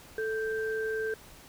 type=tone pair together; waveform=sine; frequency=439.6 / 1568 Hz; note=A4 / G6; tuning=-2 / 0 cents; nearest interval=octave + minor seventh; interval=2202 cents; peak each=-30 / -35 dBFS; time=0.18-1.14 s; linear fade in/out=2 ms; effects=pink hiss -52 dBFS RMS until 1.48 s